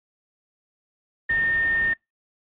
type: tone in noise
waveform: sine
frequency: 1825 Hz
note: A#6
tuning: 37 cents flat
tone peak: -19 dBFS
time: 1.29-1.94 s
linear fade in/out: 10 ms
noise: pink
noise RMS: -37 dBFS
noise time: 1.29-1.94 s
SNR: +15 dB
effects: noise-tail reverb RT60 0.2 s tail -26 dB re dry + resampled to 8000 Hz